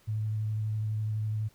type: tone with vibrato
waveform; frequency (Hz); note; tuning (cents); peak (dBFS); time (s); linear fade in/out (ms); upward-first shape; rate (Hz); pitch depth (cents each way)
sine; 107.9; A2; -33; -28; 0.07-1.49; 20; sine; 12; 15
effects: pink hiss -63 dBFS RMS until 1.54 s